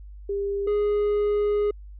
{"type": "tone pair in turn", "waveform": ["sine", "triangle"], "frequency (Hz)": [400.3, 414.4], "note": ["G4", "G#4"], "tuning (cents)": [36, -4], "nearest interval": "minor second", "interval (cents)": 60, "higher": "second", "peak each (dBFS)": [-24, -18], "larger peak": "second", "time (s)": [[0.29, 0.67], [0.67, 1.71]], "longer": "second", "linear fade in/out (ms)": 5, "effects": ["added 50 Hz sine -39 dBFS peak until 1.99 s", "resampled to 8000 Hz"]}